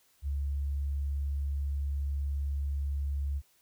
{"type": "tone", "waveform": "sine", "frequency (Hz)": 70.4, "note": "C#2", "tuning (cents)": 27, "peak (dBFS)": -29, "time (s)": [0.22, 3.42], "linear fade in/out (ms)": 50, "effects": ["white hiss -67 dBFS RMS until 3.61 s"]}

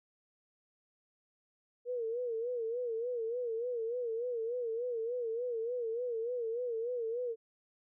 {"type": "tone with vibrato", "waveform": "sine", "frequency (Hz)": 471.9, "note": "A#4", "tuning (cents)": 21, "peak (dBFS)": -33, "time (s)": [1.85, 7.36], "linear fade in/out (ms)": 50, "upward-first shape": "sine", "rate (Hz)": 3.4, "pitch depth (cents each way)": 100, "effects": []}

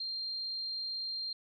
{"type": "tone", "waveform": "sine", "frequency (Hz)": 4186, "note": "C8", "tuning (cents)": 0, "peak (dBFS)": -35, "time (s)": [0, 1.33], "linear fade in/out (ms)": 5, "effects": []}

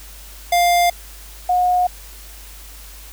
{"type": "tone pair in turn", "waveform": ["square", "sine"], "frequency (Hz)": [700, 722.6], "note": ["F5", "F#5"], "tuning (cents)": [4, -41], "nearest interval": "minor second", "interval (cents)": 55, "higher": "second", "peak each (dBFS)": [-13, -13], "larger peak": "neither", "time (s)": [[0.52, 0.9], [1.49, 1.87]], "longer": "neither", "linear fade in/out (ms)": 5, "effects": ["added 50 Hz sine -38 dBFS peak until 3.12 s", "white hiss -41 dBFS RMS until 3.12 s"]}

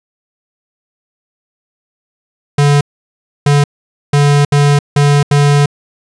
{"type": "tone bursts at uneven times", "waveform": "square", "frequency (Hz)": 144.1, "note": "D3", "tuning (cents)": -33, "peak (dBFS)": -7, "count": 6, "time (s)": [[2.58, 2.81], [3.46, 3.64], [4.13, 4.45], [4.52, 4.79], [4.96, 5.23], [5.31, 5.66]], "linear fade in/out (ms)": 5, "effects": ["resampled to 22050 Hz"]}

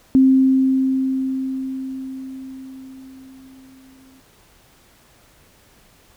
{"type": "tone with exponential decay", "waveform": "sine", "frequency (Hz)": 263.9, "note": "C4", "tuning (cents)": 15, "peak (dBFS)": -8, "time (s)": [0.15, 4.2], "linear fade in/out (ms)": 0, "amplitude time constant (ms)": 880, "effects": ["pink hiss -53 dBFS RMS until 6.16 s"]}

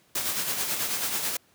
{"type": "noise with tremolo", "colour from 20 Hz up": "white", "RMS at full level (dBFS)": -27, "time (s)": [0.15, 1.37], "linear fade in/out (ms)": 5, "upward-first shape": "sine", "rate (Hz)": 9.2, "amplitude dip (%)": 45, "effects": ["pink hiss -62 dBFS RMS until 1.54 s", "high-pass 100 Hz 12 dB/octave"]}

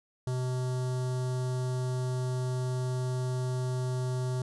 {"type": "tone with notch filter", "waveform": "square", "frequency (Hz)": 127.1, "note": "C3", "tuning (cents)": -50, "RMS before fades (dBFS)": -31, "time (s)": [0.27, 4.42], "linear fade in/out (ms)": 2, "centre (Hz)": 2300, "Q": 0.72, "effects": ["resampled to 24000 Hz"]}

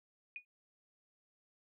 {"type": "tone with exponential decay", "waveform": "sine", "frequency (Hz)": 2462, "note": "D#7", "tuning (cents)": -19, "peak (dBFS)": -38, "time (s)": [0.36, 0.45], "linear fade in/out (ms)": 1, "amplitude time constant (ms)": 18, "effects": []}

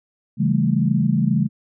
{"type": "chord", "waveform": "sine", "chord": "A dominant seventh", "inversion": "first", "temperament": "just", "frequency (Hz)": [137.5, 165, 198, 220], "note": ["C#3", "E3", "G3", "A3"], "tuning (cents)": [-14, 2, 18, 0], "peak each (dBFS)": -21, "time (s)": [0.37, 1.49], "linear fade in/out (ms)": 50, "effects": []}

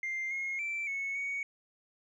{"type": "tone with pitch steps", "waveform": "sine", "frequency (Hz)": [2099, 2153, 2337, 2203, 2235], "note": ["C7", "C7", "D7", "C#7", "C#7"], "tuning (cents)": [5, 49, -9, -11, 14], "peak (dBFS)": -31, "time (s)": [0.03, 1.43], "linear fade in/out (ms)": 2, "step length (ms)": 280, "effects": ["tanh soft clip ceiling -30 dBFS", "12-bit"]}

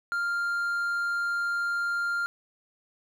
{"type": "tone", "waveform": "triangle", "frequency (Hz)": 1396.9, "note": "F6", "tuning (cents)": 0, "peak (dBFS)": -24, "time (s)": [0.12, 2.26], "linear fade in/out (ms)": 0, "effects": []}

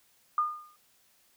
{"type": "tone with exponential decay", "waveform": "sine", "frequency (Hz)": 1217, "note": "D#6", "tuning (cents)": -39, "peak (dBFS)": -21, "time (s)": [0.38, 0.76], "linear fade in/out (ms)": 2, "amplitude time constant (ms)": 82, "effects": ["white hiss -66 dBFS RMS until 1.36 s"]}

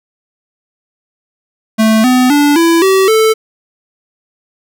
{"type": "tone with pitch steps", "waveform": "square", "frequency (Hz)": [220, 252.7, 290.3, 333.5, 383, 440], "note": ["A3", "B3", "D4", "E4", "G4", "A4"], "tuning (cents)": [0, 40, -20, 20, -40, 0], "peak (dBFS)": -7, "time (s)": [1.78, 3.34], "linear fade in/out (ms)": 20, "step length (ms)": 260, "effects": []}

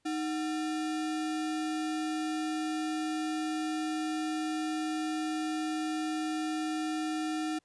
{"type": "tone with sample-and-hold", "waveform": "sine", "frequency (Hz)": 311.1, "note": "D#4", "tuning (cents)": 0, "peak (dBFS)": -30, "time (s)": [0.05, 7.59], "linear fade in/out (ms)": 10, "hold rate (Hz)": 1050, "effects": ["pink hiss -75 dBFS RMS until 7.64 s", "resampled to 22050 Hz"]}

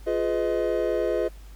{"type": "chord", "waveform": "triangle", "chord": "F half-diminished seventh", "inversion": "none", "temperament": "just", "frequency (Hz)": [349.2, 419.1, 502.9, 628.6], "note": ["F4", "Ab4", "Cb5", "Eb5"], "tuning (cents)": [0, 16, 31, 18], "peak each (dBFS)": -26, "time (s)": [0.06, 1.29], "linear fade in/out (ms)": 20, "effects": ["added 50 Hz sine -41 dBFS peak until 1.55 s", "pink hiss -55 dBFS RMS until 1.55 s"]}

